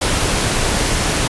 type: noise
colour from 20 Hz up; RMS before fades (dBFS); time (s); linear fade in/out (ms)
pink; -17; 0.01-1.28; 10
effects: resampled to 24000 Hz